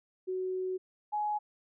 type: tone pair in turn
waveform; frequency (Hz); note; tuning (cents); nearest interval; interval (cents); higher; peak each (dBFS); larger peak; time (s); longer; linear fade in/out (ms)
sine; 371.9 / 839.7; F#4 / G#5; +9 / +19; octave + major second; 1410; second; -31 / -29; second; 0.27-0.78 / 1.12-1.39; first; 20
effects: none